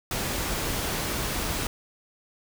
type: noise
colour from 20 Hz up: pink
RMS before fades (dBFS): -29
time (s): 0.11-1.67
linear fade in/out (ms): 2
effects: none